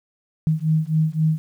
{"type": "beating tone pair", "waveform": "sine", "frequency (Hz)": [155.56, 159.36], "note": ["D#3", "D#3"], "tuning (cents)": [0, 42], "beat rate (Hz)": 3.8, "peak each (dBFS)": -20, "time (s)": [0.47, 1.38], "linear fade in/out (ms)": 0, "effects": ["9-bit"]}